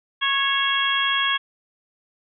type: harmonic tone with a mistuned harmonic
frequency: 549 Hz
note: C#5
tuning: 17 cents flat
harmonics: 2 / 3 / 4 / 5 / 6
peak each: -25 / -24 / -29 / -28 / -23 dBFS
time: 0.21-1.38 s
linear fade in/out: 20 ms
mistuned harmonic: 3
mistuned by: +17 cents
effects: none